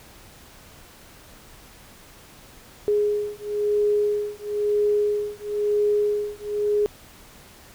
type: beating tone pair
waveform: sine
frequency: 415.3 / 416.3 Hz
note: G#4 / G#4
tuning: 0 / +4 cents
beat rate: 1 Hz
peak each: -23 dBFS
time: 2.88-6.86 s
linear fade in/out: 0 ms
effects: pink hiss -48 dBFS RMS until 7.74 s